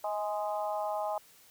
harmonic tone with a mistuned harmonic, 207.7 Hz, G#3, in tune, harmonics 3 / 4 / 5 / 6, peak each -34 / -34 / -40 / -44 dBFS, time 0.04-1.18 s, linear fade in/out 2 ms, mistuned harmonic 3, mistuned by +25 cents, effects white hiss -59 dBFS RMS until 1.5 s

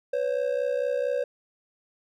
triangle ring-modulated tone, 530 Hz, C5, 22 cents sharp, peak -19 dBFS, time 0.13-1.24 s, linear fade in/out 5 ms, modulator 32.2 Hz, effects none

